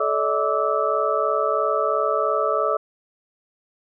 sine tone cluster, 432.5 / 576 / 639 / 1164 / 1306 Hz, A4 / D5 / D#5 / D6 / E6, -30 / -34 / +46 / -16 / -17 cents, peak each -25 dBFS, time 0-2.77 s, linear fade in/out 5 ms, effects none

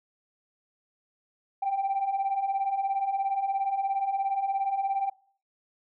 sine beating tone pair, 770 / 787 Hz, G5 / G5, -31 / +7 cents, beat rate 17 Hz, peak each -30 / -25 dBFS, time 1.62-5.1 s, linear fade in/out 10 ms, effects noise-tail reverb RT60 0.5 s tail -24 dB re dry + tanh soft clip ceiling -21 dBFS

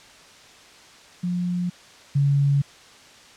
sine tone pair in turn, 177.6 / 140.96 Hz, F3 / C#3, +29 / +29 cents, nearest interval major third, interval 400 cents, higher first, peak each -22 / -16 dBFS, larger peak second, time 1.23-1.7 / 2.15-2.62 s, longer neither, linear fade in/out 10 ms, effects white hiss -48 dBFS RMS until 3.36 s + low-pass 6000 Hz 12 dB/octave

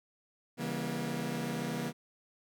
sawtooth chord, C# diminished seventh, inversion none, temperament just, 138.59 / 166.31 / 199.57 / 239.5 Hz, C#3 / E3 / G3 / Bb3, 0 / +16 / +31 / +47 cents, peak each -37 / -35 / -37 / -33 dBFS, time 0.57-1.93 s, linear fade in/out 50 ms, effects none

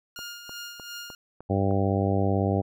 15% pulse tone with tremolo, 1415 Hz, F6, 22 cents sharp, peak -29 dBFS, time 0.16-1.15 s, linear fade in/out 2 ms, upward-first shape sine, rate 2.8 Hz, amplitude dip 55%
click train, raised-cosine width 1 ms, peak -28 dBFS, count 6, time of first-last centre 0.19-1.71 s, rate 3.29 Hz
harmonic tone, 98 Hz, G2, in tune, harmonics 1 / 2 / 3 / 4 / 5 / 6 / 7 / 8, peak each -25 / -28 / -30 / -31 / -32 / -33 / -33 / -34 dBFS, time 1.49-2.62 s, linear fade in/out 20 ms
effects none

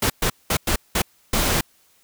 pink noise bursts at uneven times, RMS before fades -20 dBFS, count 6, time 0.02-0.1 / 0.22-0.3 / 0.5-0.57 / 0.67-0.76 / 0.95-1.02 / 1.33-1.61 s, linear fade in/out 5 ms, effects white hiss -59 dBFS RMS until 2.03 s

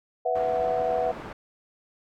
sine chord, B suspended fourth, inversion none, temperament equal, 493.9 / 659.3 / 740 Hz, B4 / E5 / F#5, 0 / 0 / 0 cents, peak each -27 dBFS, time 0.25-1.12 s, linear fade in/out 10 ms
white low-pass noise, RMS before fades -39 dBFS, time 0.35-1.33 s, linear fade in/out 5 ms, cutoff 960 Hz, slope 12 dB/octave
effects none

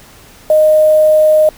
sine tone with quantisation, 618 Hz, D#5, 12 cents flat, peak -5 dBFS, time 0.5-1.49 s, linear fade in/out 2 ms, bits 5, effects pink hiss -40 dBFS RMS until 1.57 s

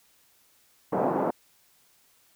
white band-pass noise, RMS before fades -26 dBFS, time 0.92-1.31 s, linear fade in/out 10 ms, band 170 to 840 Hz, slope 24 dB/octave, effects white hiss -63 dBFS RMS until 2.35 s

